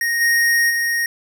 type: tone with level steps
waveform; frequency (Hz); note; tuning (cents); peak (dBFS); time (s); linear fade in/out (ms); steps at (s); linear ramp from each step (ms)
square; 1864.7; A#6; 0; -18 / -14 / -18; 0.01-1.06; 2; 0.2 / 0.69; 20
effects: none